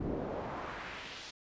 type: noise with band-pass filter sweep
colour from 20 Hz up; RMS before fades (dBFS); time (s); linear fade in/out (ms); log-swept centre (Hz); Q
brown; -40; 0-1.31; 10; 300 to 4800; 1.2
effects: resampled to 16000 Hz